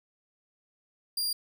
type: tone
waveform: sawtooth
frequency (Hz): 4788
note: D8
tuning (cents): +33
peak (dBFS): -25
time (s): 1.17-1.33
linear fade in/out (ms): 5
effects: none